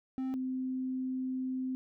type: tone pair in turn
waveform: triangle / sine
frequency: 261.6 / 258.6 Hz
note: C4 / C4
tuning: 0 / -20 cents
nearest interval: unison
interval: 20 cents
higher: first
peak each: -30 / -32 dBFS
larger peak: first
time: 0.18-0.34 / 0.34-1.75 s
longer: second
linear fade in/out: 0 ms
effects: none